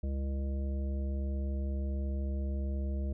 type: harmonic tone with a mistuned harmonic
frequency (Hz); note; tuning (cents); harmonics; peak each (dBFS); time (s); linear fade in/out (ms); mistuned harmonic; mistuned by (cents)
67.4; C#2; -48; 1 / 3 / 5 / 7 / 9; -31 / -41 / -47 / -52 / -49; 0.03-3.13; 5; 1; +48
effects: none